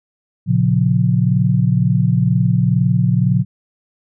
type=chord; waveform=sine; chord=Bb minor; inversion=none; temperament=equal with one note detuned; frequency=116.54 / 138.59 / 178.08 Hz; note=Bb2 / Db3 / F3; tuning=0 / 0 / +34 cents; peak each=-16 dBFS; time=0.46-3.45 s; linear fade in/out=50 ms; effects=none